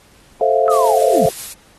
sine chord, F major seventh, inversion first, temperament equal with one note detuned, 440 / 527.8 / 659.3 / 698.5 Hz, A4 / C5 / E5 / F5, 0 / +15 / 0 / 0 cents, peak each -17 dBFS, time 0.41-1.29 s, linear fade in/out 2 ms
sine linear sweep, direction down, 1307 to 132.3 Hz, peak -16 dBFS, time 0.68-1.26 s, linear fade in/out 0 ms
blue noise with tremolo, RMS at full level -26 dBFS, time 0.71-1.53 s, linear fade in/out 5 ms, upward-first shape triangle, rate 7.4 Hz, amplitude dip 35%
effects pink hiss -50 dBFS RMS until 1.78 s + AAC 32 kbps

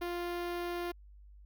sawtooth tone with notch filter, 349.2 Hz, F4, in tune, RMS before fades -37 dBFS, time 0.01-0.92 s, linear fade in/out 10 ms, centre 7600 Hz, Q 0.71, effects added 50 Hz sine -52 dBFS peak until 1.45 s

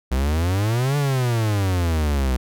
45% pulse exponential two-way sweep, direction up then down, 61.74 to 146.83 to 61.74 Hz, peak -18 dBFS, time 0.11-2.37 s, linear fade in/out 10 ms, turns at 0.97 s, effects none

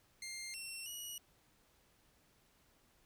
15% pulse tone with pitch steps, 2110 / 2714 / 2909 Hz, C7 / E7 / F#7, +14 / +50 / -30 cents, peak -37 dBFS, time 0.22-1.18 s, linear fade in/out 2 ms, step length 320 ms, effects pink hiss -71 dBFS RMS until 3.05 s

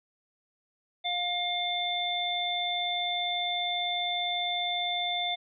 harmonic tone, 709 Hz, F5, 26 cents sharp, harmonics 1 / 3 / 5, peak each -32 / -36 / -30 dBFS, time 1.04-5.36 s, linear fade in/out 20 ms, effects none

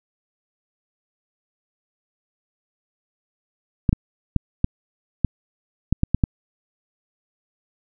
clicks, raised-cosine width 5 ms, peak -4 dBFS, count 9, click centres 3.892 / 3.929 / 4.363 / 4.644 / 5.247 / 5.926 / 6.034 / 6.146 / 6.238 s, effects none

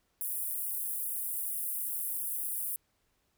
pink high-pass noise, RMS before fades -35 dBFS, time 0.21-2.76 s, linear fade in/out 0 ms, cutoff 9700 Hz, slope 48 dB/octave, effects pink hiss -75 dBFS RMS until 3.37 s

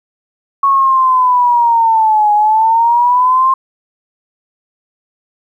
sine linear two-way sweep, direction down then up, 1108.7 to 830.6 to 1064 Hz, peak -7 dBFS, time 0.63-3.54 s, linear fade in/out 5 ms, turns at 2.33 s, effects 8-bit

